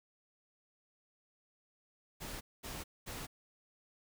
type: noise bursts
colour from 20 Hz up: pink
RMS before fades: -44 dBFS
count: 3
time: 2.2-3.27 s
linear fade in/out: 20 ms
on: 210 ms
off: 220 ms
effects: none